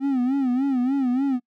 triangle tone with vibrato, 261.6 Hz, C4, in tune, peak -17 dBFS, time 0-1.4 s, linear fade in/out 50 ms, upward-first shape sine, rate 3.4 Hz, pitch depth 120 cents each way, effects noise-tail reverb RT60 0.1 s tail -24 dB re dry

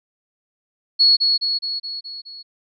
sine tone with echo, 4358 Hz, C#8, 30 cents flat, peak -10 dBFS, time 0.99-1.17 s, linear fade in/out 20 ms, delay 210 ms, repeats 6, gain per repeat -4 dB, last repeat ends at 2.43 s, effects none

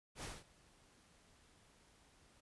pink noise with ADSR envelope, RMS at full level -45 dBFS, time 0.15-2.41 s, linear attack 82 ms, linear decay 200 ms, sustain -23 dB, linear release 14 ms, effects resampled to 24000 Hz

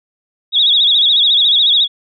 sine tone with vibrato, 3560 Hz, A7, 20 cents sharp, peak -8 dBFS, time 0.52-1.88 s, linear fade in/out 50 ms, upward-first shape sine, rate 14 Hz, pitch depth 130 cents each way, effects none

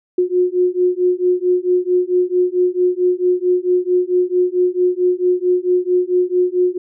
sine beating tone pair, 358.9 / 363.4 Hz, F4 / F#4, +47 / -31 cents, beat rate 4.5 Hz, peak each -16 dBFS, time 0.18-6.78 s, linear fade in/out 5 ms, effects none

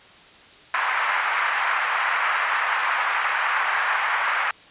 pink band-pass noise, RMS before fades -23 dBFS, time 0.74-4.51 s, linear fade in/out 2 ms, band 960 to 2200 Hz, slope 24 dB/octave, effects white hiss -48 dBFS RMS until 4.7 s + resampled to 8000 Hz

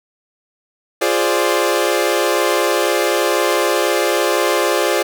sawtooth chord, D half-diminished seventh, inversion first, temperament equal, 349.2 / 415.3 / 523.3 / 587.3 Hz, F4 / Ab4 / C5 / D5, 0 / 0 / 0 / 0 cents, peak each -16 dBFS, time 1.01-5.03 s, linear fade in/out 10 ms, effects none

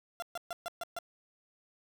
30% pulse tone bursts, 688 Hz, F5, 26 cents flat, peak -33 dBFS, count 6, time 0.2-0.988 s, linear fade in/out 0 ms, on 23 ms, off 130 ms, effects none

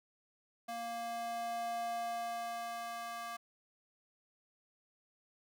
square tone with high-pass filter sweep, 233.1 Hz, A#3, in tune, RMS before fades -40 dBFS, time 0.68-3.37 s, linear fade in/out 10 ms, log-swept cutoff 540 to 940 Hz, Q 3.6, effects none

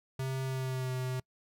square tone with pitch glide, 132.3 to 128.39 Hz, C3 to C3, +20 to -32 cents, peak -33 dBFS, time 0.19-1.2 s, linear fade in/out 5 ms, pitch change -52 cents, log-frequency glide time 0.44-0.93 s, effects noise-tail reverb RT60 0.1 s tail -25 dB re dry

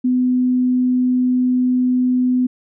sine tone, 251.6 Hz, B3, 32 cents sharp, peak -13 dBFS, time 0.04-2.47 s, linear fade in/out 10 ms, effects none

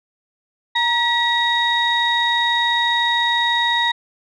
sine tone cluster, 937 / 1927 / 3767 Hz, A#5 / B6 / A#7, +9 / -43 / +17 cents, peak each -19 dBFS, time 0.75-3.92 s, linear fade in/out 10 ms, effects tanh soft clip ceiling -8 dBFS

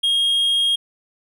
triangle tone, 3253 Hz, G#7, 37 cents flat, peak -14 dBFS, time 0.03-0.76 s, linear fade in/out 10 ms, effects none

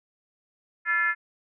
sine tone with frequency modulation, 1732 Hz, A6, 28 cents flat, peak -21 dBFS, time 0.85-1.15 s, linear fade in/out 50 ms, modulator 375 Hz, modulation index 0.97, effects none

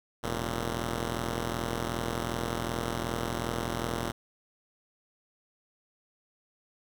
5% pulse tone pair together, 42.63 / 116.54 Hz, F1 / A#2, -41 / 0 cents, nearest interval octave + perfect fourth, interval 1741 cents, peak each -22 dBFS, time 0.23-4.12 s, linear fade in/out 10 ms, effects none

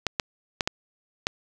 clicks, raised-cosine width 0.2 ms, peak -6 dBFS, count 5, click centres 0.067 / 0.198 / 0.608 / 0.675 / 1.269 s, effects none

